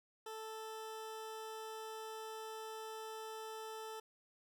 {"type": "tone", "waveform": "20% pulse", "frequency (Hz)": 440, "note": "A4", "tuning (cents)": 0, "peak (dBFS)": -40, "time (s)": [0.26, 4], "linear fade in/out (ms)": 5, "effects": []}